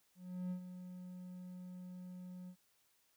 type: tone with ADSR envelope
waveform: triangle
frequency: 181.3 Hz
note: F#3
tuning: 35 cents flat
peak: -35 dBFS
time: 0.15-2.56 s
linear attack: 360 ms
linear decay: 91 ms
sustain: -10 dB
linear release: 74 ms
effects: white hiss -75 dBFS RMS until 3.16 s